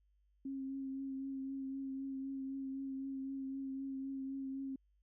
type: tone with vibrato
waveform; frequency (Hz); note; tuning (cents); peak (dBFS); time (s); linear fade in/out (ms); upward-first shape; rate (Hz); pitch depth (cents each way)
sine; 269.4; C#4; -49; -39; 0.45-4.76; 5; triangle; 3.9; 22
effects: added 50 Hz sine -70 dBFS peak until 5.02 s